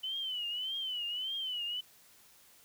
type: tone with vibrato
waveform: sine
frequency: 3014 Hz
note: F#7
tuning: 31 cents sharp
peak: -34 dBFS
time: 0.03-1.81 s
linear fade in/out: 10 ms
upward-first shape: triangle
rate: 1.7 Hz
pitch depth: 130 cents each way
effects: white hiss -61 dBFS RMS until 2.64 s